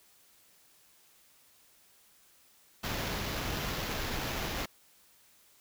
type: noise with sample-and-hold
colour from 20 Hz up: pink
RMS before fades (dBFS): -35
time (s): 2.83-4.66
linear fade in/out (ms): 10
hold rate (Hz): 8820
effects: white hiss -63 dBFS RMS until 5.6 s